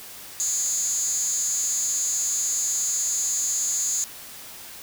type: tone with high-pass filter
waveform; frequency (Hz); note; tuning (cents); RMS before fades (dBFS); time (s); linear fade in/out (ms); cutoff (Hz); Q
10% pulse; 283.8; C#4; +41; -25; 0.4-4.04; 0; 6700; 9.6
effects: white hiss -41 dBFS RMS until 4.82 s